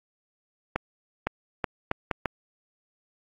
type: accelerating click train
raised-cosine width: 0.5 ms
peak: -10 dBFS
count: 6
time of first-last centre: 0.76-2.257 s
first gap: 510 ms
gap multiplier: 0.73
effects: AAC 48 kbps